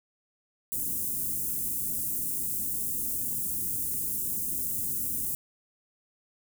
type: band-stop noise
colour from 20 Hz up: white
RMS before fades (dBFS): -31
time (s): 0.72-5.35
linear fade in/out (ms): 0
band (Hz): 310 to 8600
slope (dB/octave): 24
effects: none